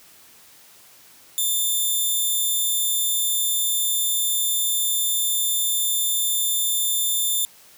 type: tone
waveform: 5% pulse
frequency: 3562 Hz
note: A7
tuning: 21 cents sharp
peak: -12 dBFS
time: 1.38-7.45 s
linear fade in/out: 0 ms
effects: white hiss -50 dBFS RMS until 7.77 s + high-pass 60 Hz 12 dB/octave